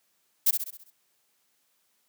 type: noise with echo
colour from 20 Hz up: violet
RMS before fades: -20 dBFS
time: 0.46-0.51 s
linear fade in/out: 10 ms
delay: 66 ms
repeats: 6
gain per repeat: -6 dB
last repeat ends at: 0.906 s
effects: white hiss -71 dBFS RMS until 2.08 s + high-pass 150 Hz 12 dB/octave